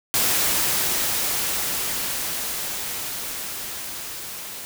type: noise with level ramp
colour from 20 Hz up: white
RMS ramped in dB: -20 to -35 dBFS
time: 0.14-4.65 s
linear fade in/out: 0 ms
effects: none